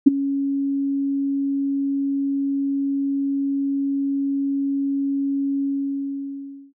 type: tone with ADSR envelope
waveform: sine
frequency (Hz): 277.2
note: C#4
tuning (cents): 0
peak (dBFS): -3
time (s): 0.06-6.73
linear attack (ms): 14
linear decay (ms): 16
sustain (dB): -16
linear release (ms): 1100
effects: noise-tail reverb RT60 0.1 s tail -24 dB re dry